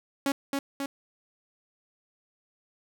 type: tone with echo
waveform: sawtooth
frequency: 277.2 Hz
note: C#4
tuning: in tune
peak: -20 dBFS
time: 0.26-0.32 s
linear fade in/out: 2 ms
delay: 270 ms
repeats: 2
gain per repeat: -3 dB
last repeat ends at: 0.86 s
effects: none